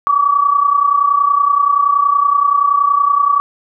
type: tone pair together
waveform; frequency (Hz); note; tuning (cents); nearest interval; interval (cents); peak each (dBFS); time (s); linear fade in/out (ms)
sine; 1137.4 / 1168; C#6 / D6; +44 / -10; unison; 46; -11 / -15; 0.07-3.4; 0
effects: none